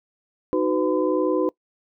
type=tone cluster; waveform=sine; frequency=310.2 / 371.2 / 502 / 1015 Hz; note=D#4 / F#4 / B4 / B5; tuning=-5 / +6 / +28 / +47 cents; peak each=-23 / -23 / -23 / -31 dBFS; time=0.53-1.49 s; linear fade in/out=0 ms; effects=noise-tail reverb RT60 0.1 s tail -23 dB re dry